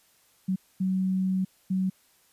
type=tone bursts at uneven times; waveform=sine; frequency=188 Hz; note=F#3; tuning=28 cents sharp; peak=-23 dBFS; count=3; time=0.48-0.56 / 0.8-1.45 / 1.7-1.9 s; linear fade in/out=10 ms; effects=white hiss -63 dBFS RMS until 2.32 s + resampled to 32000 Hz